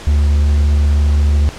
triangle tone, 73 Hz, D2, 10 cents flat, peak -7 dBFS, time 0.07-1.49 s, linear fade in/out 0 ms, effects pink hiss -32 dBFS RMS until 1.58 s + low-pass 7000 Hz 12 dB/octave

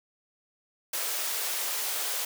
white high-pass noise, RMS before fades -31 dBFS, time 0.93-2.25 s, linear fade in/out 5 ms, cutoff 410 Hz, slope 24 dB/octave, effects none

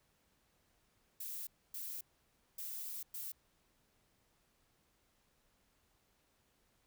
violet noise bursts at uneven times, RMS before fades -44 dBFS, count 4, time 1.2-1.47 / 1.74-2.01 / 2.58-3.03 / 3.14-3.32 s, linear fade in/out 5 ms, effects pink hiss -75 dBFS RMS until 6.86 s

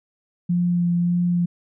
sine tone with vibrato, 174.6 Hz, F3, in tune, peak -17 dBFS, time 0.49-1.46 s, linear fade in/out 10 ms, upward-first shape sine, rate 1.7 Hz, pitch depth 13 cents each way, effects none

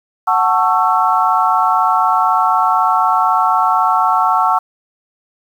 sine chord, F# minor seventh, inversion none, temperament just, 740 / 888 / 1110 / 1332 Hz, F#5 / A5 / C#6 / E6, 0 / +16 / +2 / +18 cents, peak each -16 dBFS, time 0.27-4.59 s, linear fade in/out 10 ms, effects 7-bit

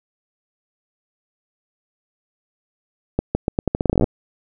accelerating click train, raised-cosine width 2 ms, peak -4 dBFS, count 17, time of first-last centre 3.19-4.042 s, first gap 160 ms, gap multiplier 0.82, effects none

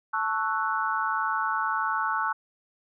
sine chord, F# minor seventh, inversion first, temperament equal, 880 / 1108.7 / 1318.5 / 1480 Hz, A5 / C#6 / E6 / F#6, 0 / 0 / 0 / 0 cents, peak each -30 dBFS, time 0.13-2.33 s, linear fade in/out 10 ms, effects none

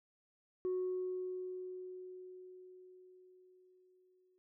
sine tone with exponential decay, 367.8 Hz, F#4, 10 cents flat, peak -31 dBFS, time 0.65-4.38 s, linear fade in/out 0 ms, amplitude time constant 810 ms, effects tanh soft clip ceiling -31 dBFS

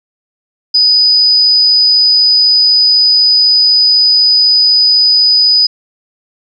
sine tone, 4978 Hz, D#8, in tune, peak -5 dBFS, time 0.74-5.67 s, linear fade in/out 10 ms, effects none

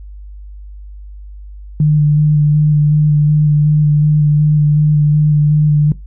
sine tone with vibrato, 150 Hz, D3, 37 cents sharp, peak -7 dBFS, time 1.8-5.92 s, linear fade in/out 2 ms, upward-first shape square, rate 2.7 Hz, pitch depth 15 cents each way, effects noise-tail reverb RT60 0.2 s tail -19 dB re dry + added 50 Hz sine -29 dBFS peak until 6.06 s

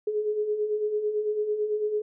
sine beating tone pair, 415.3 / 424.3 Hz, G#4 / G#4, 0 / +37 cents, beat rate 9 Hz, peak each -33 / -25 dBFS, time 0.07-2.02 s, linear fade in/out 5 ms, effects none

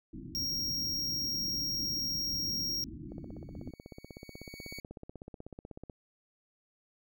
white low-pass noise, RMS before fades -45 dBFS, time 0.13-3.71 s, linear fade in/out 5 ms, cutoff 340 Hz, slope 96 dB/octave
square tone, 5588 Hz, F8, in tune, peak -32 dBFS, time 0.35-2.84 s, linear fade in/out 0 ms
25% pulse tone with exponential growth, 2241 Hz, C#7, 18 cents sharp, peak -38 dBFS, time 3.09-4.8 s, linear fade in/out 2 ms, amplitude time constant 370 ms
click train, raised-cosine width 2 ms, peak -31 dBFS, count 46, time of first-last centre 3.12-5.898 s, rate 16.2 Hz
effects none

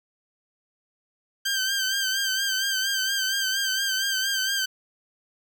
15% pulse tone with vibrato, 1566 Hz, G6, 2 cents flat, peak -17 dBFS, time 1.45-4.66 s, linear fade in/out 10 ms, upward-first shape sine, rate 4.3 Hz, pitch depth 47 cents each way, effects none

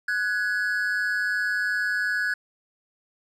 triangle tone pair together, 1480 / 1677.2 Hz, F#6 / G#6, 0 / +17 cents, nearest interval major second, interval 217 cents, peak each -24 dBFS, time 0.08-2.34 s, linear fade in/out 5 ms, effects none

